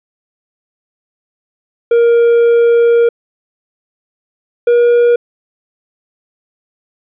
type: tone pair in turn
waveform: triangle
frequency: 469.1 / 477.6 Hz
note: A#4 / A#4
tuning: +11 / +42 cents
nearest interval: unison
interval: 31 cents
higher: second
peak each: -4 dBFS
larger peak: neither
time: 1.91-3.09 / 4.67-5.16 s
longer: first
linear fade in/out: 5 ms
effects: resampled to 8000 Hz